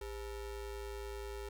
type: ring-modulated tone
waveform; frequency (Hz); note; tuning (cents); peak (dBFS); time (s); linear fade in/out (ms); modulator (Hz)
square; 229.1; A#3; -30; -39; 0.01-1.49; 5; 174
effects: none